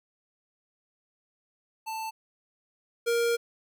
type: tone pair in turn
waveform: square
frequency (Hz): 885 / 468.8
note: A5 / A#4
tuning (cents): +10 / +10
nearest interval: major seventh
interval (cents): 1100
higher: first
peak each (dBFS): -33 / -24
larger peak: second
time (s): 1.86-2.11 / 3.06-3.37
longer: second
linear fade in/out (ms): 20
effects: none